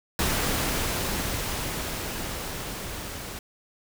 pink noise with level ramp, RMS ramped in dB -25 to -37 dBFS, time 0.19-3.39 s, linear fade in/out 2 ms, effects none

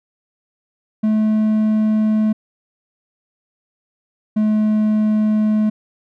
triangle tone pair in turn, 215.9 / 214.2 Hz, A3 / A3, -33 / -46 cents, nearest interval unison, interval 13 cents, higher first, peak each -11 dBFS, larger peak neither, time 1.03-2.33 / 4.36-5.7 s, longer second, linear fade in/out 10 ms, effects none

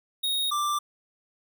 square tone pair in turn, 3745 / 1179.6 Hz, A#7 / D6, +7 / +7 cents, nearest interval octave + minor sixth, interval 2000 cents, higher first, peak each -25 dBFS, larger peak neither, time 0.23-0.51 / 0.51-0.79 s, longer neither, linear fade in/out 10 ms, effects none

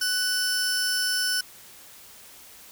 sawtooth tone pair together, 1495 / 5328 Hz, F#6 / E8, +17 / +18 cents, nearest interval octave + minor seventh, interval 2201 cents, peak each -23 dBFS, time 0.01-1.41 s, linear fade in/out 5 ms, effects white hiss -48 dBFS RMS until 2.71 s

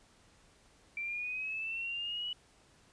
sine linear sweep, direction up, 2337 to 2955 Hz, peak -35 dBFS, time 0.97-2.33 s, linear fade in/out 2 ms, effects pink hiss -64 dBFS RMS until 2.92 s + resampled to 22050 Hz

